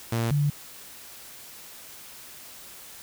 sawtooth / sine tone pair in turn, 115.4 / 145.39 Hz, A#2 / D3, -17 / -17 cents, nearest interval major third, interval 400 cents, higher second, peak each -20 dBFS, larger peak neither, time 0.12-0.31 / 0.31-0.5 s, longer neither, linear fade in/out 5 ms, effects white hiss -45 dBFS RMS until 3.02 s

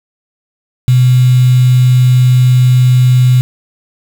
sine tone with quantisation, 126.2 Hz, B2, 38 cents sharp, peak -4 dBFS, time 0.88-3.41 s, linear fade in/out 0 ms, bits 4, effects none

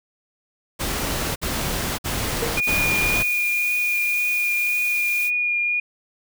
pink noise bursts, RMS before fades -25 dBFS, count 4, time 0.79-3.235 s, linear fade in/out 20 ms, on 570 ms, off 55 ms
sine tone with exponential decay, 466.2 Hz, A#4, in tune, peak -19 dBFS, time 2.42-2.62 s, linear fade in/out 5 ms, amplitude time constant 43 ms
sine tone with vibrato, 2435 Hz, D#7, 38 cents flat, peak -19 dBFS, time 2.57-5.8 s, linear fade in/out 5 ms, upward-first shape triangle, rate 1.9 Hz, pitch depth 17 cents each way
blue noise, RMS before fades -32 dBFS, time 2.6-5.31 s, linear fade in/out 50 ms
effects none

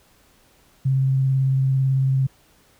sine tone with vibrato, 133.5 Hz, C3, 35 cents sharp, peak -16 dBFS, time 0.85-2.27 s, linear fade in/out 10 ms, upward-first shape triangle, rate 18 Hz, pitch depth 19 cents each way, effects pink hiss -57 dBFS RMS until 2.79 s

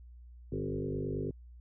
sine tone with frequency modulation, 262.2 Hz, C4, 4 cents sharp, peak -32 dBFS, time 0.52-1.31 s, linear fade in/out 5 ms, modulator 49.3 Hz, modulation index 3.8, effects added 60 Hz sine -49 dBFS peak until 1.6 s

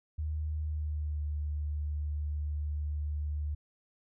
sine tone with pitch glide, 76.8 to 74.44 Hz, D#2 to D2, -22 to +24 cents, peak -31 dBFS, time 0.18-3.55 s, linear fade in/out 10 ms, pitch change -54 cents, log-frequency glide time 0.63-1.23 s, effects none

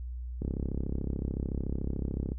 click train, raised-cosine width 3 ms, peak -20 dBFS, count 65, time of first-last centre 0.42-2.319 s, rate 33.7 Hz, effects noise-tail reverb RT60 0.1 s tail -18 dB re dry + added 61 Hz sine -35 dBFS peak until 2.38 s

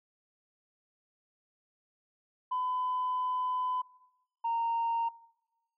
sine tone pair in turn, 1007 / 924.2 Hz, B5 / A#5, +33 / -15 cents, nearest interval minor second, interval 148 cents, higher first, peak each -28 / -27 dBFS, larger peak second, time 2.51-3.82 / 4.44-5.09 s, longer first, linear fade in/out 10 ms, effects noise-tail reverb RT60 1.0 s tail -22 dB re dry + tanh soft clip ceiling -25 dBFS

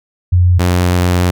sine / sawtooth tone pair in turn, 89.3 / 89.3 Hz, F2 / F2, +39 / +39 cents, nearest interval unison, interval 0 cents, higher neither, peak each -6 dBFS, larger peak neither, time 0.32-0.59 / 0.59-1.31 s, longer second, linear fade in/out 10 ms, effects none

